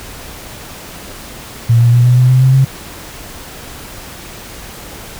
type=tone with pitch steps; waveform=sine; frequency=116.54 / 118.85 / 121.21 / 123.61 / 126.06 / 128.56 / 131.11 / 133.71 Hz; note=A#2 / A#2 / B2 / B2 / B2 / C3 / C3 / C3; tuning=0 / +34 / -32 / +2 / +36 / -30 / +4 / +38 cents; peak=-5 dBFS; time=1.69-2.65 s; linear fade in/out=10 ms; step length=120 ms; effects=pink hiss -31 dBFS RMS until 5.19 s